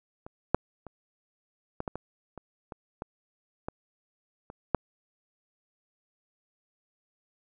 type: clicks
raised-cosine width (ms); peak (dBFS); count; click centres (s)
1; -28 / -6 / -28 / -18 / -18 / -21 / -27 / -25 / -21 / -19 / -28 / -8; 12; 0.265 / 0.546 / 0.867 / 1.804 / 1.878 / 1.956 / 2.377 / 2.722 / 3.021 / 3.685 / 4.501 / 4.747
effects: none